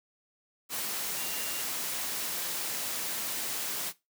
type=tone in noise; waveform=sine; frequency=2794 Hz; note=F7; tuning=in tune; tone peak=-43 dBFS; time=1.16-1.64 s; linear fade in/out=50 ms; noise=white; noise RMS=-34 dBFS; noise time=0.69-3.93 s; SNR=-12 dB; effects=noise-tail reverb RT60 0.2 s tail -17 dB re dry + high-pass 150 Hz 12 dB/octave